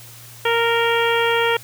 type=harmonic tone; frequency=464.4 Hz; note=A#4; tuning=7 cents flat; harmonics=1 / 2 / 3 / 4 / 5 / 6 / 7; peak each=-19 / -22 / -24 / -25 / -26 / -27 / -27 dBFS; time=0.45-1.57 s; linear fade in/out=5 ms; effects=added 117 Hz sine -43 dBFS peak until 1.63 s + white hiss -42 dBFS RMS until 1.63 s